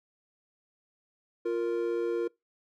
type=tone pair together; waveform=triangle; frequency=349.3 / 466.2 Hz; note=F4 / A#4; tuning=0 / 0 cents; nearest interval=perfect fourth; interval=500 cents; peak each=-28 dBFS; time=1.45-2.28 s; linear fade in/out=10 ms; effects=noise-tail reverb RT60 0.2 s tail -24 dB re dry